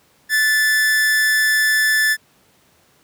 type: tone with amplitude modulation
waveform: 45% pulse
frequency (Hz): 1748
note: A6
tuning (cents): -12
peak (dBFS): -12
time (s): 0.29-2.17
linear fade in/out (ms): 50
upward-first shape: sine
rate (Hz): 266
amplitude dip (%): 35
effects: pink hiss -56 dBFS RMS until 3.03 s + high-pass 100 Hz 12 dB/octave